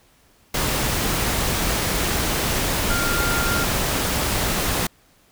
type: tone in noise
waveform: sine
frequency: 1396.9 Hz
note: F6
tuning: in tune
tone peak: -24 dBFS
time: 2.9-3.64 s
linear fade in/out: 5 ms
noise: pink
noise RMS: -22 dBFS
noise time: 0.54-4.87 s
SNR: -5 dB
effects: pink hiss -57 dBFS RMS until 5.31 s